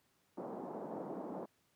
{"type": "band-pass noise", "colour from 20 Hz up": "pink", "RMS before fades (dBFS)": -44, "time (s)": [0.37, 1.46], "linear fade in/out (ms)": 10, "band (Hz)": [200, 860], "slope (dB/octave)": 24, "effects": ["pink hiss -75 dBFS RMS until 1.75 s", "high-pass 100 Hz 12 dB/octave"]}